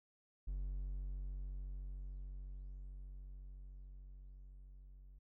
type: tone with level ramp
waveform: triangle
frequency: 46.85 Hz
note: F#1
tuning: 22 cents sharp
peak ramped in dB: -36 to -53 dBFS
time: 0.47-5.19 s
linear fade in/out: 10 ms
effects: none